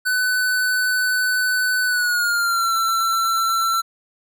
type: tone with pitch glide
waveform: square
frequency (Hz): 1502 to 1345.9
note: F#6 to E6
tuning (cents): +26 to +36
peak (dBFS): -18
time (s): 0.05-3.82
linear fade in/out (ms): 20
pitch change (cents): -190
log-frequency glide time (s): 1.85-2.72
effects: none